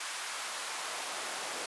pink noise with high-pass filter sweep, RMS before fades -38 dBFS, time 0-1.66 s, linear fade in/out 5 ms, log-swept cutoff 1200 to 540 Hz, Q 0.97, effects resampled to 24000 Hz

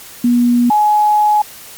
sine tone pair in turn, 241.4 / 842.1 Hz, B3 / G#5, -39 / +24 cents, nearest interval octave + minor seventh, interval 2163 cents, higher second, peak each -8 dBFS, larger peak neither, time 0.24-0.7 / 0.7-1.42 s, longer second, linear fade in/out 5 ms, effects white hiss -35 dBFS RMS until 1.77 s + MP3 96 kbps

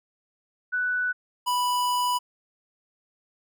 sine / square tone pair in turn, 1487 / 986.8 Hz, F#6 / B5, +8 / -2 cents, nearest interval perfect fifth, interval 710 cents, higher first, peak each -23 dBFS, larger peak neither, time 0.72-1.13 / 1.46-2.19 s, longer second, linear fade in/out 20 ms, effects none

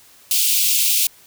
white high-pass noise, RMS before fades -17 dBFS, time 0.31-1.07 s, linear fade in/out 2 ms, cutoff 2500 Hz, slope 48 dB/octave, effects white hiss -49 dBFS RMS until 1.26 s

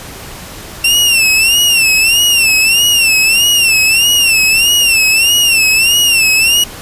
sawtooth tone with vibrato, 2724 Hz, F7, 44 cents flat, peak -4 dBFS, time 0.84-6.64 s, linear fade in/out 5 ms, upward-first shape sine, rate 1.6 Hz, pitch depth 110 cents each way, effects pink hiss -29 dBFS RMS until 6.81 s + resampled to 32000 Hz

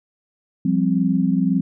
sine chord, F suspended second, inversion none, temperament just, 174.61 / 196.44 / 261.9 Hz, F3 / G3 / C4, 0 / +4 / +2 cents, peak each -20 dBFS, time 0.65-1.61 s, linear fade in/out 5 ms, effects none

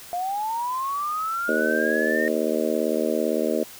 sine linear sweep, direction up, 692 to 1848 Hz, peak -24 dBFS, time 0.13-2.28 s, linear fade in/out 0 ms
harmonic tone, 77.78 Hz, D#2, in tune, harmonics 3 / 4 / 5 / 6 / 7 / 8, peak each -28 / -28 / -28 / -28 / -28 / -28 dBFS, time 1.48-3.64 s, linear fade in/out 10 ms
effects white hiss -43 dBFS RMS until 3.79 s

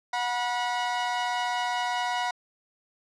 sawtooth tone pair together, 729 / 970.3 Hz, F#5 / B5, -26 / -31 cents, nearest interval perfect fourth, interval 495 cents, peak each -25 / -25 dBFS, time 0.13-2.31 s, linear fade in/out 5 ms, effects low-pass 5000 Hz 12 dB/octave

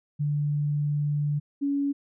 sine tone pair in turn, 146.83 / 281.7 Hz, D3 / C#4, 0 / +28 cents, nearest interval major seventh, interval 1128 cents, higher second, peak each -23 dBFS, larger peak neither, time 0.19-1.4 / 1.61-1.93 s, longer first, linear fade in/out 20 ms, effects none

